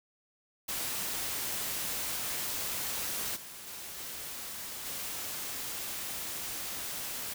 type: noise with level steps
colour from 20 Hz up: white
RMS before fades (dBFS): -35 / -46 / -43 / -41 / -38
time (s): 0.68-7.34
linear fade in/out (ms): 10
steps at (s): 3.35 / 3.66 / 3.97 / 4.85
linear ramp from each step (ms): 20
effects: none